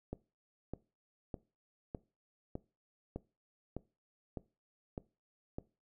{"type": "click train", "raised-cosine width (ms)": 2, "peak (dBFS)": -26, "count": 10, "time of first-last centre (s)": [0.13, 5.585], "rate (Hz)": 1.65, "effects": ["noise-tail reverb RT60 0.3 s tail -20 dB re dry"]}